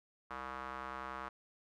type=tone with band-pass filter; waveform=square; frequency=65.3 Hz; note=C2; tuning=3 cents flat; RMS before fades=-44 dBFS; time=0.3-1.29 s; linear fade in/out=10 ms; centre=1200 Hz; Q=2.8; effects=none